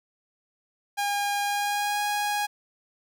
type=tone with pitch glide; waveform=sawtooth; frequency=812 to 826.2 Hz; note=G#5 to G#5; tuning=-39 to -9 cents; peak=-21 dBFS; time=0.97-2.47 s; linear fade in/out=20 ms; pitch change=+30 cents; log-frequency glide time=1.42-2.05 s; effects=none